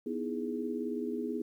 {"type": "chord", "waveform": "sine", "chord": "E major seventh", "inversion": "second", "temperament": "equal", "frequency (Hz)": [246.9, 311.1, 329.6, 415.3], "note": ["B3", "D#4", "E4", "G#4"], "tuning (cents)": [0, 0, 0, 0], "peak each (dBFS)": [-36, -40, -40, -37], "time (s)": [0.06, 1.42], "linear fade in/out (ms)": 5, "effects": ["11-bit"]}